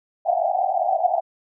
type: band-pass noise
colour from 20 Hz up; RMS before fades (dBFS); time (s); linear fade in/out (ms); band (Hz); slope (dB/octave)
white; -21; 0.25-1.21; 20; 660 to 760; 96
effects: none